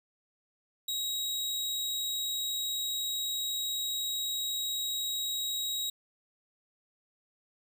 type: tone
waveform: sawtooth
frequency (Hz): 3817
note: A#7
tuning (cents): +40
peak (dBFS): -28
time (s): 0.88-5.9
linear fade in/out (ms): 5
effects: none